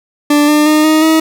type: tone with pitch steps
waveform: 40% pulse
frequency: 293.7 / 299.7 / 305.8 / 312.1 / 318.4 Hz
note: D4 / D4 / D#4 / D#4 / D#4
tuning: 0 / +35 / -30 / +5 / +40 cents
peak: -6 dBFS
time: 0.3-1.2 s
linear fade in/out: 5 ms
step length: 180 ms
effects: none